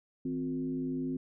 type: tone with frequency modulation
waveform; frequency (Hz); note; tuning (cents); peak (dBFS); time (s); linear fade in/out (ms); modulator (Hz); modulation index
sine; 260.5; C4; -7; -31; 0.25-1.17; 5; 97.9; 0.71
effects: none